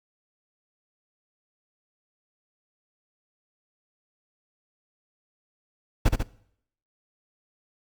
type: noise with echo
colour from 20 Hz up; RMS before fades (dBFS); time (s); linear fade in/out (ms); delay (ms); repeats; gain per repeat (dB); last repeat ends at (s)
brown; -17; 6.05-6.09; 10; 71; 2; -4; 6.232
effects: noise-tail reverb RT60 0.7 s tail -21 dB re dry